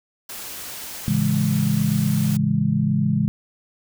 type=noise; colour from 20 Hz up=white; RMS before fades=-34 dBFS; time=0.29-2.37 s; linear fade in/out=5 ms
type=chord; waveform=sine; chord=A major seventh; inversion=none; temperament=equal with one note detuned; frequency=110 / 138.59 / 165.86 / 207.7 Hz; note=A2 / C#3 / E3 / G#3; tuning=0 / 0 / +11 / 0 cents; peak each=-27 / -22 / -23 / -21 dBFS; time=1.08-3.28 s; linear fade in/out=0 ms
effects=none